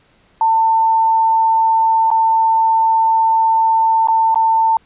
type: tone with dropouts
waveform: sine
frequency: 896 Hz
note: A5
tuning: 31 cents sharp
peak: -10 dBFS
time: 0.41-4.77 s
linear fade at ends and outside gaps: 2 ms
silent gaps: 2.104-2.113 / 4.073-4.084 / 4.345-4.357 s
effects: pink hiss -54 dBFS RMS until 4.85 s + resampled to 8000 Hz